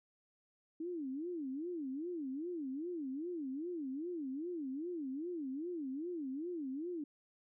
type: tone with vibrato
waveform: sine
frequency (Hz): 305.5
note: D#4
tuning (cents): -32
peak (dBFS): -38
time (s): 0.8-7.04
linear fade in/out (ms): 5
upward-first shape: sine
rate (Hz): 2.5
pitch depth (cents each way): 280
effects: none